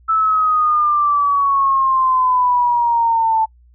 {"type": "exponential sweep", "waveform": "sine", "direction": "down", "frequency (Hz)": [1318.5, 880], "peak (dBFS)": -12, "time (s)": [0.08, 3.46], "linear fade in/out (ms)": 20, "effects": ["noise-tail reverb RT60 0.1 s tail -26 dB re dry", "added 60 Hz sine -46 dBFS peak until 3.74 s"]}